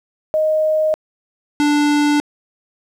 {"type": "tone pair in turn", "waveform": ["sine", "square"], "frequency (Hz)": [622.3, 293.7], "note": ["D#5", "D4"], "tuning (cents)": [0, 0], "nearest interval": "octave + minor second", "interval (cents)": 1300, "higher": "first", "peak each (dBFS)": [-13, -13], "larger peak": "neither", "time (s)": [[0.34, 0.94], [1.6, 2.2]], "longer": "neither", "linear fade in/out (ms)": 0, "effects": ["low-pass 8000 Hz 12 dB/octave", "8-bit"]}